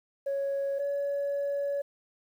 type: tone pair in turn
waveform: sine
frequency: 554.4 / 565.1 Hz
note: C#5 / C#5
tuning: 0 / +33 cents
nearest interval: unison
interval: 33 cents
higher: second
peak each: -26 dBFS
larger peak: neither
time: 0.26-0.79 / 0.79-1.82 s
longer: second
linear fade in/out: 10 ms
effects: tanh soft clip ceiling -25 dBFS + 10-bit